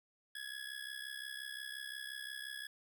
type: tone with amplitude modulation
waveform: 25% pulse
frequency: 1683 Hz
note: G#6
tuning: 23 cents sharp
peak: -36 dBFS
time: 0.35-2.67 s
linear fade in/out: 5 ms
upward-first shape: sine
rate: 65.7 Hz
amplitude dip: 75%
effects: none